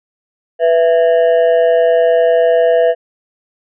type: ring-modulated tone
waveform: triangle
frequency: 579 Hz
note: D5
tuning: 25 cents flat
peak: -3 dBFS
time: 0.59-2.95 s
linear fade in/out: 50 ms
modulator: 84.9 Hz
effects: resampled to 8000 Hz